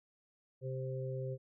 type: harmonic tone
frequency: 130.81 Hz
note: C3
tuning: in tune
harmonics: 1 / 3 / 4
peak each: -38 / -44 / -43 dBFS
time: 0.61-1.38 s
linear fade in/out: 50 ms
effects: none